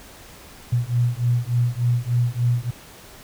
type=beating tone pair; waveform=sine; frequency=119.3 / 122.7 Hz; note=A#2 / B2; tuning=+41 / -11 cents; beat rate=3.4 Hz; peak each=-21 dBFS; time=0.72-2.71 s; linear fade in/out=10 ms; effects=pink hiss -44 dBFS RMS until 3.23 s